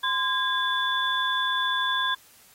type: tone cluster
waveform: sine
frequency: 1032 / 1628 / 3467 Hz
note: C6 / G#6 / A7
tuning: -24 / -35 / -26 cents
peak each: -27 dBFS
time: 0.03-2.15 s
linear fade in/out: 10 ms
effects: white hiss -55 dBFS RMS until 2.54 s + AAC 48 kbps